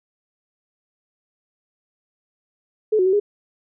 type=tone with pitch steps; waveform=sine; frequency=430.9 / 369.1 / 377.6 / 411.5 Hz; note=A4 / F#4 / F#4 / G#4; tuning=-36 / -4 / +35 / -16 cents; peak=-14 dBFS; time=2.92-3.2 s; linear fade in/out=10 ms; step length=70 ms; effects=none